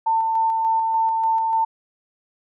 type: tone with tremolo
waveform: sine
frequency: 897 Hz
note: A5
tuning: 33 cents sharp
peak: -16 dBFS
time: 0.06-1.65 s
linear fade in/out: 10 ms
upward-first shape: square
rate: 3.4 Hz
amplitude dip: 25%
effects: none